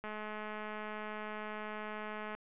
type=click train; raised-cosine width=0.5 ms; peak=-28 dBFS; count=493; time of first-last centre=0.04-2.35 s; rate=213 Hz; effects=resampled to 8000 Hz